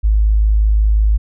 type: tone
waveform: sine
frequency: 52.8 Hz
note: G#1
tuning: 29 cents sharp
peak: -9 dBFS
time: 0.03-1.18 s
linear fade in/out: 20 ms
effects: none